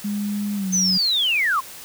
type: tone with pitch glide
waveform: sine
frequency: 205.5 to 186.28 Hz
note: G#3 to F#3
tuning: -18 to +12 cents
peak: -22 dBFS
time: 0.04-0.98 s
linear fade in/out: 10 ms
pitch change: -170 cents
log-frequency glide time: 0.55-0.7 s
type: linear sweep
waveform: sine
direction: down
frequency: 6280 to 987 Hz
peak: -17 dBFS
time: 0.72-1.61 s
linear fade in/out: 20 ms
effects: white hiss -39 dBFS RMS until 1.84 s